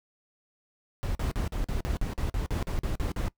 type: noise bursts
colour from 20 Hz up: brown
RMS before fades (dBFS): -29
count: 14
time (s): 1.03-3.282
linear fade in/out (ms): 0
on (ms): 120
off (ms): 44
effects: noise-tail reverb RT60 0.1 s tail -21 dB re dry